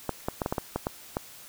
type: clicks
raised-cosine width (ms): 1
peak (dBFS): -13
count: 9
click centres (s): 0.093 / 0.285 / 0.418 / 0.461 / 0.525 / 0.582 / 0.76 / 0.869 / 1.169
effects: white hiss -48 dBFS RMS until 1.48 s